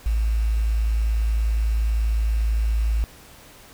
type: tone with quantisation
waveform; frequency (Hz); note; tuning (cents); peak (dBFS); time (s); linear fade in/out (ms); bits
sine; 55; A1; 0; -18; 0.06-3.04; 0; 7
effects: pink hiss -47 dBFS RMS until 3.73 s